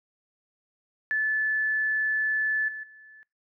sine tone with level steps, 1738 Hz, A6, 22 cents flat, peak -23 / -34 / -48 dBFS, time 1.11-3.23 s, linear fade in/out 0 ms, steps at 2.68 / 2.83 s, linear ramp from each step 5 ms, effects noise-tail reverb RT60 0.3 s tail -24 dB re dry

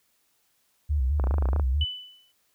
sine tone with vibrato, 68.9 Hz, C#2, 10 cents flat, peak -21 dBFS, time 0.89-1.85 s, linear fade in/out 20 ms, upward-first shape square, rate 4.7 Hz, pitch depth 120 cents each way
clicks, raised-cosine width 1 ms, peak -18 dBFS, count 12, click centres 1.198 / 1.24 / 1.271 / 1.31 / 1.341 / 1.383 / 1.424 / 1.456 / 1.488 / 1.532 / 1.562 / 1.597 s
sine tone with exponential decay, 2992 Hz, F#7, 19 cents sharp, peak -24 dBFS, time 1.81-2.32 s, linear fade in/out 2 ms, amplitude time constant 110 ms
effects white hiss -69 dBFS RMS until 2.54 s

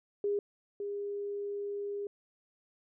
sine tone pair in turn, 407.4 / 405.8 Hz, G#4 / G#4, -33 / -40 cents, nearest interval unison, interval 7 cents, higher first, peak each -28 / -34 dBFS, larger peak first, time 0.24-0.39 / 0.8-2.07 s, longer second, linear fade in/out 2 ms, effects none

